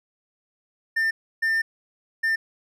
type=tone bursts at uneven times; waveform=triangle; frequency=1798 Hz; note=A6; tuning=37 cents sharp; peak=-18 dBFS; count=3; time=0.96-1.11 / 1.42-1.62 / 2.23-2.36 s; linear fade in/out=10 ms; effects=none